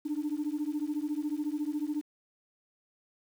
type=beating tone pair; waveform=sine; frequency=291.7 / 305.7 Hz; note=D4 / D#4; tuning=-12 / -30 cents; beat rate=14 Hz; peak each=-32 / -32 dBFS; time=0.05-2.02 s; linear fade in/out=10 ms; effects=tanh soft clip ceiling -25 dBFS + 9-bit